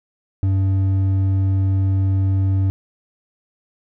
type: tone with hard clipping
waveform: sine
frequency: 96.2 Hz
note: G2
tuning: 32 cents flat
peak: -16 dBFS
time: 0.43-2.7 s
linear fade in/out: 0 ms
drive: 5 dB
effects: none